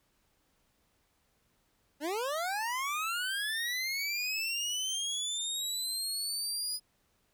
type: linear sweep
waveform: 25% pulse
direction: up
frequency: 273.8 to 4978 Hz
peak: -28 dBFS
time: 2-6.8 s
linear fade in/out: 50 ms
effects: pink hiss -73 dBFS RMS until 7.33 s